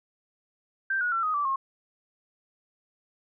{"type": "tone with pitch steps", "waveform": "sine", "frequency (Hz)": [1568, 1454.6, 1349.3, 1251.7, 1161.2, 1077.2], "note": ["G6", "F#6", "E6", "D#6", "D6", "C#6"], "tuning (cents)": [0, -30, 40, 10, -20, -50], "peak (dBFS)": -24, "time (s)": [0.9, 1.56], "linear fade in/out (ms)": 5, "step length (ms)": 110, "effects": []}